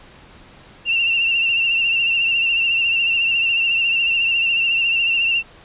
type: tone with vibrato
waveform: sine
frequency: 2736 Hz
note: F7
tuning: 36 cents flat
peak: -15 dBFS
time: 0.85-5.43 s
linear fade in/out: 50 ms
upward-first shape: triangle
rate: 14 Hz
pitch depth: 57 cents each way
effects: pink hiss -45 dBFS RMS until 5.64 s + resampled to 8000 Hz